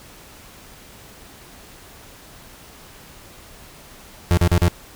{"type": "tone bursts", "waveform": "35% pulse", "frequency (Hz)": 87.31, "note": "F2", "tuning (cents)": 0, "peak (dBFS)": -11, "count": 4, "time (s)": [4.31, 4.682], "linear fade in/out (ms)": 0, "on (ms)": 63, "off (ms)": 40, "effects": ["pink hiss -44 dBFS RMS until 4.95 s"]}